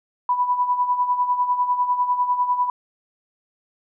sine tone with tremolo, 987.8 Hz, B5, in tune, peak -15 dBFS, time 0.29-2.7 s, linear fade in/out 2 ms, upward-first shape sine, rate 10 Hz, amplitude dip 65%, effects none

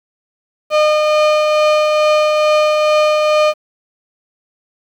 35% pulse tone with tremolo, 609 Hz, D#5, 37 cents flat, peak -7 dBFS, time 0.7-3.54 s, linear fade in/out 50 ms, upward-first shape triangle, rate 2.3 Hz, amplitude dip 30%, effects low-pass 4000 Hz 12 dB/octave + 7-bit

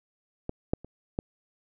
clicks, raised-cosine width 2 ms, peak -18 / -11 / -30 / -15 dBFS, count 4, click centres 0.494 / 0.735 / 0.846 / 1.189 s, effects none

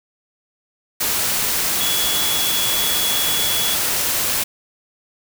sine tone in noise, 3374 Hz, G#7, 27 cents sharp, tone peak -22 dBFS, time 1.8-3.75 s, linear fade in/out 10 ms, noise white, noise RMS -20 dBFS, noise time 1-4.44 s, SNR -5 dB, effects none

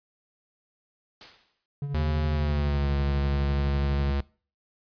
white noise with exponential decay, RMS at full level -41 dBFS, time 1.21-1.66 s, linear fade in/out 1 ms, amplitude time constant 97 ms
triangle tone with tremolo, 142.1 Hz, C#3, 43 cents sharp, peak -24 dBFS, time 1.82-4.11 s, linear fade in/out 2 ms, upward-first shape triangle, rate 12 Hz, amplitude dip 55%
square tone with pitch glide, 76.4 to 69.66 Hz, D#2 to C#2, -31 to +9 cents, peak -25 dBFS, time 1.94-4.21 s, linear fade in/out 5 ms, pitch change -160 cents, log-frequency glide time 2.29-2.9 s
effects noise-tail reverb RT60 0.4 s tail -22 dB re dry + resampled to 11025 Hz

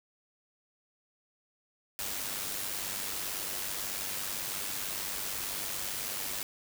white noise with amplitude modulation, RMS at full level -34 dBFS, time 1.99-6.43 s, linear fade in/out 0 ms, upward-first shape sine, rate 98.1 Hz, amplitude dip 45%, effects none

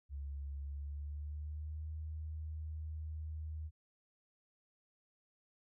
sine tone with pitch glide, 70.2 to 77.89 Hz, C#2 to D#2, +22 to +2 cents, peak -40 dBFS, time 0.09-3.71 s, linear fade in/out 50 ms, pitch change +180 cents, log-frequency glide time 0.61-1.89 s, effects none

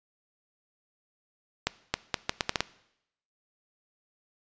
accelerating click train, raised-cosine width 0.2 ms, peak -7 dBFS, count 8, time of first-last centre 1.67-2.606 s, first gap 270 ms, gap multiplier 0.75, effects noise-tail reverb RT60 0.8 s tail -19 dB re dry + resampled to 16000 Hz

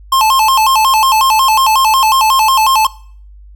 square tone with vibrato, 962 Hz, B5, 46 cents flat, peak -8 dBFS, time 0.12-2.87 s, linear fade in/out 5 ms, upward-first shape square, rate 5.5 Hz, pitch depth 170 cents each way, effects noise-tail reverb RT60 0.5 s tail -20 dB re dry + added 50 Hz sine -34 dBFS peak until 3.55 s

